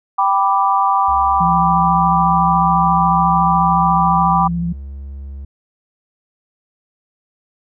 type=chord; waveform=sine; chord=G major; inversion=none; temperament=equal; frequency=784 / 987.8 / 1174.7 Hz; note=G5 / B5 / D6; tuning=0 / 0 / 0 cents; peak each=-16 dBFS; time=0.18-4.48 s; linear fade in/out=10 ms
type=tone; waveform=triangle; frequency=69 Hz; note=C#2; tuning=7 cents flat; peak=-25 dBFS; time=1.08-5.45 s; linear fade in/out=5 ms
type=tone with vibrato; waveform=sine; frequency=170.7 Hz; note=F3; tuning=39 cents flat; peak=-17 dBFS; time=1.4-4.73 s; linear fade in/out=10 ms; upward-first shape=triangle; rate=14 Hz; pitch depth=32 cents each way
effects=none